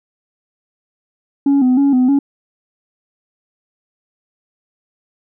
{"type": "tone with vibrato", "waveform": "sine", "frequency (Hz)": 266.1, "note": "C4", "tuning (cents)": 29, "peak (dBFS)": -7, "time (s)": [1.46, 2.19], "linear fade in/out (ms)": 5, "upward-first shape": "square", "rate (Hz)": 3.2, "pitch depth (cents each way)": 86, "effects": ["tanh soft clip ceiling -8 dBFS"]}